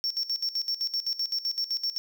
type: tone with tremolo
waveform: triangle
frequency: 5460 Hz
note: F8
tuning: 40 cents flat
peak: -24 dBFS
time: 0.04-1.98 s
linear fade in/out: 0 ms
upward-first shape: square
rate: 7.8 Hz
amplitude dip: 80%
effects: none